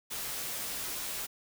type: noise with comb filter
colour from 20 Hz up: white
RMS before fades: -37 dBFS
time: 0.1-1.27 s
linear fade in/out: 20 ms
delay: 12 ms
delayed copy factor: -0.55
effects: none